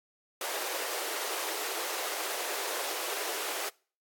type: high-pass noise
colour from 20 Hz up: pink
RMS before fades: -35 dBFS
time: 0.41-3.69 s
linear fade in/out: 2 ms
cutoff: 360 Hz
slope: 48 dB/octave
effects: noise-tail reverb RT60 0.4 s tail -24 dB re dry + AAC 64 kbps